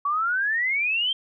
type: exponential sweep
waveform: sine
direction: up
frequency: 1122 to 3188 Hz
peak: -21 dBFS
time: 0.05-1.13 s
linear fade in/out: 5 ms
effects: none